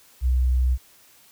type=tone; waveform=sine; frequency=63.3 Hz; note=B1; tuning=43 cents sharp; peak=-16 dBFS; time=0.21-0.78 s; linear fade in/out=50 ms; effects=tanh soft clip ceiling -13 dBFS + white hiss -54 dBFS RMS until 1.31 s